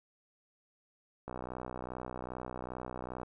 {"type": "click train", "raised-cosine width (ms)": 1, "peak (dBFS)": -26, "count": 123, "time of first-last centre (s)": [1.28, 3.232], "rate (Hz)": 62.5, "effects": []}